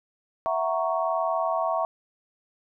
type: chord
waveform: sine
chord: F# dominant seventh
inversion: third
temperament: equal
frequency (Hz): 659.3 / 740 / 932.3 / 1108.7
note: E5 / F#5 / A#5 / C#6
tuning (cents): 0 / 0 / 0 / 0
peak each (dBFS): -26 / -30 / -31 / -29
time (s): 0.46-1.85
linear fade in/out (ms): 0
effects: none